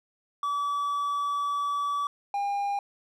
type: tone pair in turn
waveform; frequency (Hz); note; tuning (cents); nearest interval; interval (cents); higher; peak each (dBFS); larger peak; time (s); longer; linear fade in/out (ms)
triangle; 1148 / 805.7; D6 / G5; -40 / +47; tritone; 613; first; -24; neither; 0.43-2.07 / 2.34-2.79; first; 2
effects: none